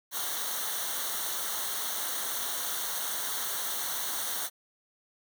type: noise with comb filter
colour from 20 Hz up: white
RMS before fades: -33 dBFS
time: 0.11-4.5 s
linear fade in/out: 50 ms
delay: 0.4 ms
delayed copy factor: -0.8
effects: none